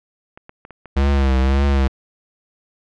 clicks, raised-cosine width 0.5 ms, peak -23 dBFS, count 8, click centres 0.375 / 0.494 / 0.651 / 0.707 / 0.857 / 1.067 / 1.175 / 1.211 s
square tone with vibrato, 67.6 Hz, C#2, 43 cents flat, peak -14 dBFS, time 0.96-1.88 s, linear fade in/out 10 ms, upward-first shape triangle, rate 1.8 Hz, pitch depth 80 cents each way
effects low-pass 4000 Hz 12 dB/octave

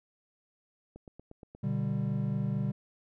click train, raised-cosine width 2 ms, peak -34 dBFS, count 6, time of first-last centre 0.96-1.55 s, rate 8.48 Hz
triangle chord, G major, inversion first, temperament just, 122.5 / 147 / 196 Hz, B2 / D3 / G3, -14 / +2 / 0 cents, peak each -31 dBFS, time 1.63-2.72 s, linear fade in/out 10 ms
effects none

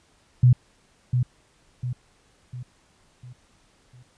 sine tone with echo, 124.4 Hz, B2, 13 cents sharp, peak -11 dBFS, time 0.43-0.53 s, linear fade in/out 5 ms, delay 700 ms, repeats 5, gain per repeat -7 dB, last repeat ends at 4.03 s, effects pink hiss -61 dBFS RMS until 4.17 s + resampled to 22050 Hz

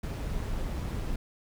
brown noise with amplitude modulation, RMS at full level -31 dBFS, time 0.03-1.16 s, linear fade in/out 5 ms, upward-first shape sine, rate 178 Hz, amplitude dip 35%, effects none

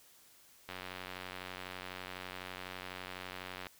click train, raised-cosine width 0.3 ms, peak -26 dBFS, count 275, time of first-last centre 0.69-3.668 s, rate 92 Hz, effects white hiss -62 dBFS RMS until 3.79 s

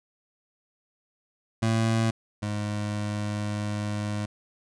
25% pulse tone pair in turn, 112.7 / 104.41 Hz, A2 / G#2, +42 / +10 cents, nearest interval minor second, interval 132 cents, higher first, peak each -18 / -24 dBFS, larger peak first, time 1.62-2.11 / 2.42-4.26 s, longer second, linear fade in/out 10 ms, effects resampled to 22050 Hz

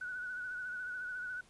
sine tone with vibrato, 1480 Hz, F#6, in tune, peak -38 dBFS, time 0.01-1.41 s, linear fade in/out 5 ms, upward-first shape sine, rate 14 Hz, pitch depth 39 cents each way, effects pink hiss -64 dBFS RMS until 1.49 s + resampled to 24000 Hz

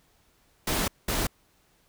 pink noise bursts at uneven times, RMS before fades -27 dBFS, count 2, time 0.67-0.88 / 1.08-1.27 s, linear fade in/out 5 ms, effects pink hiss -65 dBFS RMS until 1.88 s

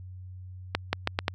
accelerating click train, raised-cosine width 0.3 ms, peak -8 dBFS, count 5, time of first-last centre 0.75-1.281 s, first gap 180 ms, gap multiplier 0.8, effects added 92 Hz sine -40 dBFS peak until 1.34 s

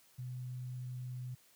sine tone, 125.9 Hz, B2, 34 cents sharp, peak -39 dBFS, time 0.18-1.35 s, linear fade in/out 10 ms, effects white hiss -66 dBFS RMS until 1.55 s + high-pass 80 Hz 12 dB/octave

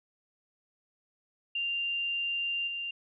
sine tone with level steps, 2787 Hz, F7, 4 cents flat, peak -29 / -33 dBFS, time 1.55-2.91 s, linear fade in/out 5 ms, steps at 2.67 s, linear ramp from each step 10 ms, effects none

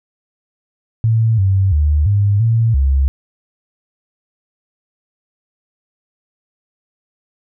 sine tone with pitch steps, 112.7 / 96.3 / 74.7 / 101.6 / 114.1 / 67.9 Hz, A2 / G2 / D2 / G#2 / A#2 / C#2, +42 / -30 / +30 / -38 / -37 / -35 cents, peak -10 dBFS, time 1.04-3.08 s, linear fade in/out 0 ms, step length 340 ms, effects none

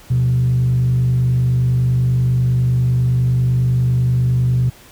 sine tone with frequency modulation, 125.1 Hz, B2, 23 cents sharp, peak -11 dBFS, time 0.1-4.7 s, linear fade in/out 10 ms, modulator 50 Hz, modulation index 0.41, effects tanh soft clip ceiling -9 dBFS + pink hiss -44 dBFS RMS until 4.91 s

